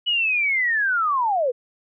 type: linear sweep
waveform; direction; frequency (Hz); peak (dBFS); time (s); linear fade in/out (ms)
sine; down; 2960 to 461.6; -18; 0.06-1.52; 20
effects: none